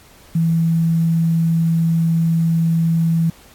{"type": "tone with quantisation", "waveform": "sine", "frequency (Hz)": 164.81, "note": "E3", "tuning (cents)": 0, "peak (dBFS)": -13, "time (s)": [0.35, 3.3], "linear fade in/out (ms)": 5, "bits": 7, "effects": ["pink hiss -47 dBFS RMS until 3.54 s", "AAC 64 kbps"]}